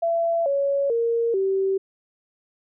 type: tone with pitch steps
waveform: sine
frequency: 672 / 558.6 / 464.3 / 386 Hz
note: E5 / C#5 / A#4 / G4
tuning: +33 / +13 / -7 / -27 cents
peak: -19 dBFS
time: 0.02-1.78 s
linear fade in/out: 10 ms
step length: 440 ms
effects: none